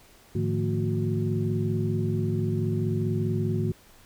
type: tone cluster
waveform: sine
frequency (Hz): 105.7 / 150.2 / 170.8 / 225.6 / 365.5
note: G#2 / D3 / F3 / A3 / F#4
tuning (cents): +31 / +39 / -38 / +44 / -21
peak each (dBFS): -27 / -29 / -33 / -31 / -31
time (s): 0.35-3.72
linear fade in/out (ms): 5
effects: tanh soft clip ceiling -12 dBFS + pink hiss -55 dBFS RMS until 4.05 s